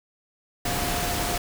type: tone in noise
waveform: sine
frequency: 706 Hz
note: F5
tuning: 19 cents sharp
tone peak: -32 dBFS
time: 0.65-1.38 s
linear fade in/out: 5 ms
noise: pink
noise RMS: -27 dBFS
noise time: 0.65-1.38 s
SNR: -8 dB
effects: none